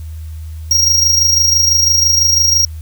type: tone with amplitude modulation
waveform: square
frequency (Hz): 5620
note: F8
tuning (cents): +10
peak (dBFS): -7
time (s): 0.71-2.65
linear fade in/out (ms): 2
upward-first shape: sine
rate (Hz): 26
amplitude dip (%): 50
effects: added 79 Hz sine -24 dBFS peak until 2.81 s + white hiss -47 dBFS RMS until 2.81 s

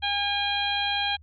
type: harmonic tone with a mistuned harmonic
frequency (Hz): 810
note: G#5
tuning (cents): -43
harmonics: 1 / 2 / 3 / 4 / 5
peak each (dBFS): -29 / -32 / -32 / -28 / -33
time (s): 0.02-1.17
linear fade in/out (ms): 20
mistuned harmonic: 5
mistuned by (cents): -15
effects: added 77 Hz sine -48 dBFS peak until 1.22 s

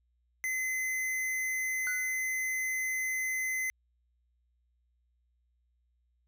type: tone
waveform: square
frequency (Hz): 2045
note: C7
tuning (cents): -40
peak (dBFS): -31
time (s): 0.44-3.7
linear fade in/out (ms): 0
type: tone with exponential decay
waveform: triangle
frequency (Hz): 1476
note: F#6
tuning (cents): -5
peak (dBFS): -31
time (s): 1.87-2.22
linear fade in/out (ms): 0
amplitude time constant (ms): 76
effects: added 60 Hz sine -70 dBFS peak until 6.27 s

